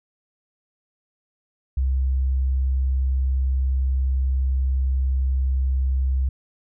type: tone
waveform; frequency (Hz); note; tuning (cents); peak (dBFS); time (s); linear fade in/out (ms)
sine; 65.7; C2; +8; -18; 1.77-6.29; 5
effects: none